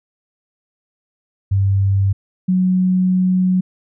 sine tone pair in turn, 98 / 184.41 Hz, G2 / F#3, 0 / -6 cents, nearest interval major seventh, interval 1094 cents, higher second, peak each -12 dBFS, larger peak neither, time 1.51-2.13 / 2.48-3.61 s, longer second, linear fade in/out 10 ms, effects none

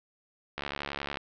click train, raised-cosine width 0.3 ms, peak -17 dBFS, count 43, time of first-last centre 0.58-1.172 s, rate 71 Hz, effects low-pass 5000 Hz 12 dB/octave

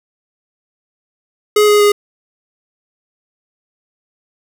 square tone with pitch steps, 420 / 416.1 / 412.3 Hz, G#4 / G#4 / G#4, +19 / +3 / -13 cents, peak -8 dBFS, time 1.56-1.92 s, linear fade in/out 5 ms, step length 120 ms, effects none

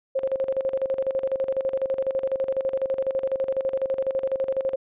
sine tone with tremolo, 533 Hz, C5, 32 cents sharp, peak -20 dBFS, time 0.15-4.76 s, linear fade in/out 10 ms, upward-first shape square, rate 12 Hz, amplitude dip 75%, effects resampled to 8000 Hz

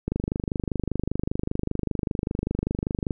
click train, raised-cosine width 3 ms, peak -12 dBFS, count 77, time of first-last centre 0.08-3.108 s, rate 25.1 Hz, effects none

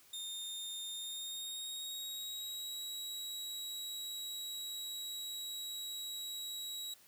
sawtooth tone with pitch glide, 3648 to 3865 Hz, A#7 to B7, -38 to -38 cents, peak -38 dBFS, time 0.13-6.94 s, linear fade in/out 5 ms, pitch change +100 cents, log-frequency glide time 0.92-2.79 s, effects white hiss -63 dBFS RMS until 7.07 s

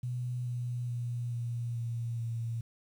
sine tone with pitch steps, 123.47 / 121.84 / 120.23 / 118.65 / 117.08 / 115.53 Hz, B2 / B2 / B2 / A#2 / A#2 / A#2, 0 / -23 / -46 / +31 / +8 / -15 cents, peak -32 dBFS, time 0.03-2.61 s, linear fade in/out 5 ms, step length 430 ms, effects 10-bit

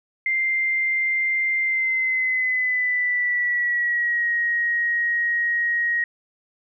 sine tone with pitch glide, 2093 to 1886.3 Hz, C7 to A#6, 0 to +20 cents, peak -19 dBFS, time 0.26-6.04 s, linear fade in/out 2 ms, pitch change -180 cents, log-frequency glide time 1.61-4.31 s, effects none

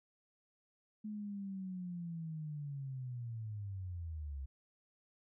sine linear sweep, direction down, 214.6 to 65.6 Hz, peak -40 dBFS, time 1.04-4.46 s, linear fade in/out 10 ms, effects none

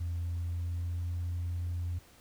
sine tone with pitch glide, 85.4 to 86.94 Hz, F2 to F2, -38 to -7 cents, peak -30 dBFS, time 0-1.99 s, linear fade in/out 10 ms, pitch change +31 cents, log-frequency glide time 0.12-1.22 s, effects tanh soft clip ceiling -29 dBFS + pink hiss -59 dBFS RMS until 2.2 s

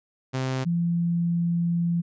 sawtooth / sine tone pair in turn, 130.81 / 170.82 Hz, C3 / F3, 0 / -38 cents, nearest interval perfect fourth, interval 462 cents, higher second, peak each -21 dBFS, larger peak neither, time 0.33-0.65 / 0.65-2.02 s, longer second, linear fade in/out 20 ms, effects resampled to 16000 Hz

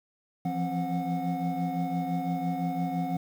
triangle tone cluster, 168.8 / 174.7 / 265.6 / 729 Hz, E3 / F3 / C4 / F#5, +41 / +1 / +26 / -26 cents, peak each -31 dBFS, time 0.45-3.17 s, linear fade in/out 5 ms, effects 9-bit

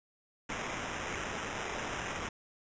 violet noise with sample-and-hold, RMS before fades -38 dBFS, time 0.49-2.29 s, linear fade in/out 5 ms, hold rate 4410 Hz, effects resampled to 16000 Hz

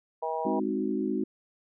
harmonic tone, 160 Hz, D#3, 49 cents sharp, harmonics 3 / 4 / 5 / 6, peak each -34 / -34 / -34 / -34 dBFS, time 0.22-0.6 s, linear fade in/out 10 ms
sine chord, Ab dominant seventh, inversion none, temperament equal, 207.7 / 261.6 / 311.1 / 370 Hz, Ab3 / C4 / Eb4 / Gb4, 0 / 0 / 0 / 0 cents, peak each -32 dBFS, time 0.45-1.24 s, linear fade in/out 5 ms
effects none

